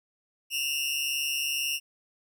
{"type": "tone pair together", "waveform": "sawtooth", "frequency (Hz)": [2700, 2842], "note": ["E7", "F7"], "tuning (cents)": [41, 30], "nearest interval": "minor second", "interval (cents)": 89, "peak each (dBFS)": -27, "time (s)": [0.5, 1.8], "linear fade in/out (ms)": 50, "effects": []}